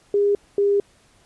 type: tone pair in turn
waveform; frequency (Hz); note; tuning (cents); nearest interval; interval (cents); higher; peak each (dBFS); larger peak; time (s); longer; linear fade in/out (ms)
sine; 406.2 / 403.4; G#4 / G4; -38 / +50; unison; 12; first; -15; neither; 0.14-0.35 / 0.58-0.8; second; 2
effects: pink hiss -57 dBFS RMS until 1.25 s + resampled to 24000 Hz